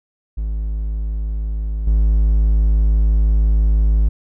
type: tone with level steps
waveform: triangle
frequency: 53 Hz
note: G#1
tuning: 36 cents sharp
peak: -17 / -9 dBFS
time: 0.37-4.09 s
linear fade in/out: 10 ms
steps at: 1.87 s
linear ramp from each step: 5 ms
effects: none